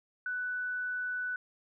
sine tone, 1490 Hz, F#6, 12 cents sharp, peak -32 dBFS, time 0.26-1.36 s, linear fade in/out 2 ms, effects none

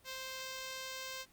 5% pulse tone, 523.3 Hz, C5, in tune, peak -30 dBFS, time 0.04-1.26 s, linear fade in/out 50 ms, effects pink hiss -66 dBFS RMS until 1.32 s + Opus 32 kbps

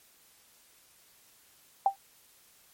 sine tone with exponential decay, 786 Hz, G5, 4 cents sharp, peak -16 dBFS, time 1.86-1.96 s, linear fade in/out 2 ms, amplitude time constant 20 ms, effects white hiss -61 dBFS RMS until 2.73 s + MP3 64 kbps

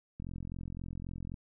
click train, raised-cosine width 5 ms, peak -29 dBFS, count 51, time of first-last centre 0.2-1.342 s, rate 43.8 Hz, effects none

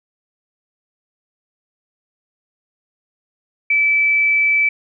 sine tone, 2311 Hz, D7, 28 cents flat, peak -12 dBFS, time 3.7-4.69 s, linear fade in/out 5 ms, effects none

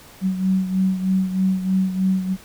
sine beating tone pair, 187.9 / 191.1 Hz, F#3 / G3, +27 / -44 cents, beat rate 3.2 Hz, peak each -18 / -24 dBFS, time 0.21-2.37 s, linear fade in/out 50 ms, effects pink hiss -45 dBFS RMS until 2.44 s

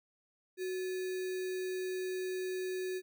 sine tone with sample-and-hold, 370 Hz, F#4, in tune, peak -34 dBFS, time 0.57-3.02 s, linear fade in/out 50 ms, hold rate 2100 Hz, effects none

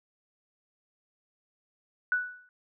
sine tone with exponential decay, 1480 Hz, F#6, in tune, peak -21 dBFS, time 2.12-2.49 s, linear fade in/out 1 ms, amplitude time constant 80 ms, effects none

